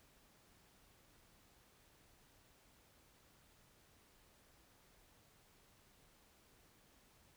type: silence
effects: pink hiss -69 dBFS RMS until 7.36 s